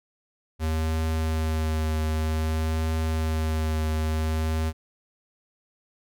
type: tone with vibrato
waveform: square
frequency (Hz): 79.1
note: D#2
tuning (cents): +29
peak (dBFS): -24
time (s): 0.59-4.73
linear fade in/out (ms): 50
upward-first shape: triangle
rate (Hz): 0.53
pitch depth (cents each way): 19
effects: none